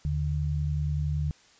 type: tone pair together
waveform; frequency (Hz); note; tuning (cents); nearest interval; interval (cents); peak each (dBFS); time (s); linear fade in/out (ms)
sine; 77.78 / 148.45; D#2 / D3; 0 / +19; major seventh; 1119; -28; 0.05-1.31; 0
effects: white hiss -58 dBFS RMS until 1.59 s + resampled to 16000 Hz